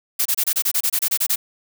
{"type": "noise bursts", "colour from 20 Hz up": "blue", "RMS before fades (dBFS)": -19, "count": 13, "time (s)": [0.19, 1.359], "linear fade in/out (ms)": 10, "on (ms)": 65, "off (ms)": 27, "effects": []}